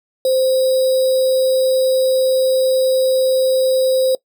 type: tone with sample-and-hold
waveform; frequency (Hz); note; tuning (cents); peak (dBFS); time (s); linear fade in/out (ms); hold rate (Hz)
sine; 521; C5; -7; -12; 0.25-4.15; 2; 4410
effects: noise-tail reverb RT60 0.1 s tail -21 dB re dry